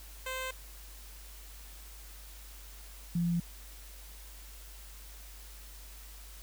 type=tone pair in turn; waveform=10% pulse / sine; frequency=519 / 171.7 Hz; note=C5 / F3; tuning=-14 / -29 cents; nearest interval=octave + perfect fifth; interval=1915 cents; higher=first; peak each=-27 dBFS; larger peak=neither; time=0.26-0.51 / 3.15-3.4 s; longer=neither; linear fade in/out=5 ms; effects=added 50 Hz sine -48 dBFS peak until 6.42 s + white hiss -53 dBFS RMS until 6.42 s